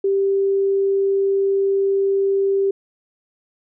sine tone, 392.5 Hz, G4, 2 cents sharp, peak -15 dBFS, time 0.04-2.71 s, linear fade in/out 5 ms, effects none

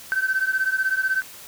sine beating tone pair, 1533 / 1549 Hz, G6 / G6, -39 / -21 cents, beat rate 16 Hz, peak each -21 / -23 dBFS, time 0.12-1.22 s, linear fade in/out 0 ms, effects tanh soft clip ceiling -14 dBFS + white hiss -42 dBFS RMS until 1.47 s

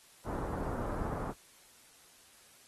pink low-pass noise, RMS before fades -37 dBFS, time 0.24-1.34 s, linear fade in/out 50 ms, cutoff 1300 Hz, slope 24 dB/octave, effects white hiss -60 dBFS RMS until 2.67 s + AAC 32 kbps

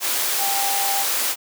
sine tone in noise, 792 Hz, G5, 18 cents sharp, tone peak -24 dBFS, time 0.37-1.06 s, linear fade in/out 50 ms, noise white, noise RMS -22 dBFS, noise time 0-1.36 s, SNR -5 dB, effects high-pass 400 Hz 12 dB/octave

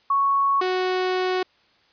sine / sawtooth tone pair in turn, 1108.7 / 369.2 Hz, C#6 / F#4, 0 / -4 cents, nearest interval octave + perfect fifth, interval 1904 cents, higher first, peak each -17 dBFS, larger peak neither, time 0.1-0.61 / 0.61-1.43 s, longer second, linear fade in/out 5 ms, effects white hiss -60 dBFS RMS until 1.92 s + resampled to 11025 Hz

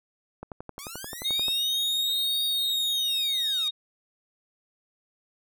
click train, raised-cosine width 1 ms, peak -23 dBFS, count 13, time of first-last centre 0.43-1.483 s, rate 11.4 Hz
5% pulse linear two-way sweep, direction up then down, 1074 to 4699 to 1157 Hz, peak -27 dBFS, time 0.79-3.68 s, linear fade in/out 0 ms, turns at 2.44 s
sine tone, 3729 Hz, A#7, in tune, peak -24 dBFS, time 1.24-3.71 s, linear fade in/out 20 ms
effects none

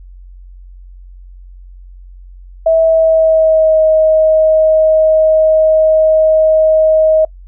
sine tone with pitch glide, 650 to 630 Hz, E5 to D#5, -24 to +21 cents, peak -6 dBFS, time 2.66-7.25 s, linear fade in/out 5 ms, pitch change -55 cents, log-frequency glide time 2.81-3.82 s, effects noise-tail reverb RT60 0.1 s tail -25 dB re dry + added 45 Hz sine -32 dBFS peak until 7.47 s

